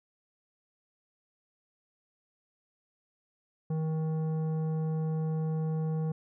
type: tone with tanh clipping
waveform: triangle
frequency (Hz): 158.2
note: D#3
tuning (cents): +29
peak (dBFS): -30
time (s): 3.7-6.12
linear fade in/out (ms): 5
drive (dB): 15
effects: none